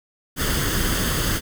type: noise with comb filter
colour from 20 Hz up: pink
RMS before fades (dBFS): -22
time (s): 0.36-1.41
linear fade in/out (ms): 50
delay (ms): 0.62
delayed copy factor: +0.6
effects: none